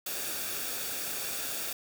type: noise with comb filter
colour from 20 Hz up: white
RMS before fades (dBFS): -35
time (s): 0.06-1.73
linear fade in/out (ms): 5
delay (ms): 0.98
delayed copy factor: -0.5
effects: none